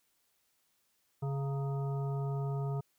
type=harmonic tone with a mistuned harmonic; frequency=138.7 Hz; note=C#3; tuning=1 cent sharp; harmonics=1 / 3 / 5 / 7 / 9; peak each=-32 / -42 / -46 / -49 / -51 dBFS; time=1.22-2.81 s; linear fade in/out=10 ms; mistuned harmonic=7; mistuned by=-73 cents; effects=white hiss -75 dBFS RMS until 2.98 s